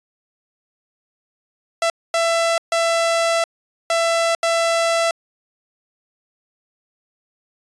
sawtooth tone bursts at uneven times, 668 Hz, E5, 23 cents sharp, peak -12 dBFS, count 5, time 1.82-1.9 / 2.14-2.58 / 2.72-3.44 / 3.9-4.35 / 4.43-5.11 s, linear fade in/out 2 ms, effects resampled to 22050 Hz

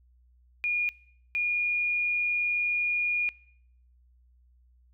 sine tone bursts at uneven times, 2433 Hz, D#7, 39 cents flat, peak -25 dBFS, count 2, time 0.64-0.89 / 1.35-3.29 s, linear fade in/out 0 ms, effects noise-tail reverb RT60 0.7 s tail -23 dB re dry + added 61 Hz sine -58 dBFS peak until 4.93 s

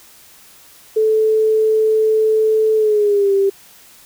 sine tone with pitch glide, 436.6 to 393.5 Hz, A4 to G4, -13 to +7 cents, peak -11 dBFS, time 0.96-3.5 s, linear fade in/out 10 ms, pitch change -180 cents, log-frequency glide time 2.76-3.33 s, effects white hiss -45 dBFS RMS until 4.05 s

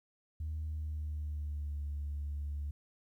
sine tone with pitch glide, 77.78 to 72.57 Hz, D#2 to D2, 0 to -20 cents, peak -34 dBFS, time 0.4-2.71 s, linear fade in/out 5 ms, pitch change -120 cents, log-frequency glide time 0.62-1.82 s, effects tanh soft clip ceiling -32 dBFS + 12-bit

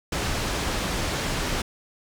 pink low-pass noise, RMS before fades -27 dBFS, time 0.12-1.62 s, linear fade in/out 5 ms, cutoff 7400 Hz, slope 12 dB/octave, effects none

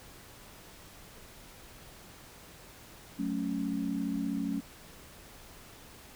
sine chord, F# minor, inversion none, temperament equal, 185 / 220 / 277.2 Hz, F#3 / A3 / C#4, 0 / 0 / 0 cents, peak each -36 / -35 / -33 dBFS, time 3.18-4.61 s, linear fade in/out 20 ms, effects pink hiss -52 dBFS RMS until 6.15 s

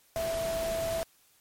sine tone in noise, 659.3 Hz, E5, in tune, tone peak -29 dBFS, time 0.16-1.03 s, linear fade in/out 0 ms, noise pink, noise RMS -38 dBFS, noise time 0.16-1.03 s, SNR +6 dB, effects white hiss -64 dBFS RMS until 1.4 s + MP3 64 kbps

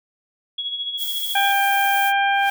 sine tone with tremolo, 3340 Hz, G#7, 9 cents sharp, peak -22 dBFS, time 0.58-1.52 s, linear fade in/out 5 ms, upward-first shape sine, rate 14 Hz, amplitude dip 55%
violet noise, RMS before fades -29 dBFS, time 0.97-2.13 s, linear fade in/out 50 ms
harmonic tone, 795 Hz, G5, 24 cents sharp, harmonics 1 / 2 / 3 / 4, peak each -18 / -21 / -26 / -29 dBFS, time 1.35-2.5 s, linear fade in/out 5 ms
white noise with exponential growth, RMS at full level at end -36 dBFS, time 2.22-2.5 s, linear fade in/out 0 ms, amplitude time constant 59 ms
effects none

